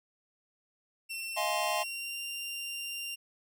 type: tone with pitch glide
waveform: sawtooth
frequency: 2704 to 2782 Hz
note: E7 to F7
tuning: +43 to -7 cents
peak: -33 dBFS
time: 1.09-3.16 s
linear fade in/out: 20 ms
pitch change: +50 cents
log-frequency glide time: 1.36-2.21 s
type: chord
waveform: square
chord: F minor seventh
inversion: third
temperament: just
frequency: 628.6 / 698.5 / 838.1 / 1047.7 Hz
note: Eb5 / F5 / Ab5 / C6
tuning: +18 / 0 / +16 / +2 cents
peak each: -36 dBFS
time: 1.36-1.84 s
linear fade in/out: 20 ms
effects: none